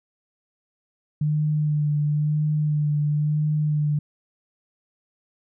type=tone with vibrato; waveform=sine; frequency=150 Hz; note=D3; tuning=37 cents sharp; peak=-19 dBFS; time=1.21-3.99 s; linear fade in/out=5 ms; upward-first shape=sine; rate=0.98 Hz; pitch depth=23 cents each way; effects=none